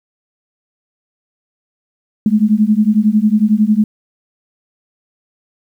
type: beating tone pair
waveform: sine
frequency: 207.7 / 218.7 Hz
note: G#3 / A3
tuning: 0 / -10 cents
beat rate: 11 Hz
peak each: -12 dBFS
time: 2.26-3.84 s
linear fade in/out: 2 ms
effects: 8-bit